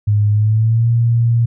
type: tone with pitch glide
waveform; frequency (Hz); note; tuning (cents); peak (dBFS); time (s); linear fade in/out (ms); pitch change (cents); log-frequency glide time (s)
sine; 104.3 to 117.07; G#2 to A#2; +8 to +8; -10; 0.07-1.46; 10; +200; 0.31-0.89
effects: none